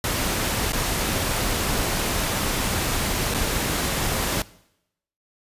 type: noise with dropouts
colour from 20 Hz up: pink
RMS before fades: -24 dBFS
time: 0.04-4.42 s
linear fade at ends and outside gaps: 2 ms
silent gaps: 0.722-0.731 / 3.341-3.345 s
effects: noise-tail reverb RT60 0.8 s tail -20 dB re dry + resampled to 32000 Hz